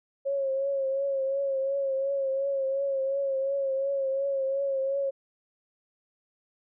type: tone with vibrato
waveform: sine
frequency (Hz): 545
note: C#5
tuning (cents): -29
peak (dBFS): -25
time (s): 0.25-5.11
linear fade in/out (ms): 20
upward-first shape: triangle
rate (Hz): 2.8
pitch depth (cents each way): 47
effects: none